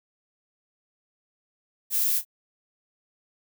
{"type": "noise with echo", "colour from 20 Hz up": "violet", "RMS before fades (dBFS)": -24, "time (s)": [1.9, 2.22], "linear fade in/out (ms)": 50, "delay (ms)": 31, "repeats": 1, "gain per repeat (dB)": -14, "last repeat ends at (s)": 2.251, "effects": []}